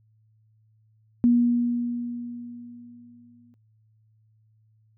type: tone with exponential decay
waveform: sine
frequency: 239.9 Hz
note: A#3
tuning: 50 cents sharp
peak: -14 dBFS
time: 1.24-3.54 s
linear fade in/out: 0 ms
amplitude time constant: 500 ms
effects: noise-tail reverb RT60 0.3 s tail -26 dB re dry + added 109 Hz sine -59 dBFS peak until 4.97 s